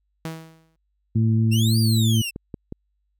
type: tone with exponential decay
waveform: sawtooth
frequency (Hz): 161.6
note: E3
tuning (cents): -34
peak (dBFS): -23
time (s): 0.25-0.76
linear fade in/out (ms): 0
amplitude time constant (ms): 110
type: harmonic tone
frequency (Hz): 111.8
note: A2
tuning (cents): +28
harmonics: 1 / 2 / 3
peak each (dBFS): -17 / -22 / -33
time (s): 1.15-2.22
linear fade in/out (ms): 10
type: exponential two-way sweep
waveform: sawtooth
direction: up then down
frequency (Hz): 2637 to 4860 to 2637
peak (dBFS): -23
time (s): 1.51-2.31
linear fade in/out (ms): 20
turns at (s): 1.79
type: clicks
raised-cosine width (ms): 3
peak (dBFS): -19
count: 3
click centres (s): 2.361 / 2.542 / 2.724
effects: added 50 Hz sine -68 dBFS peak until 3.19 s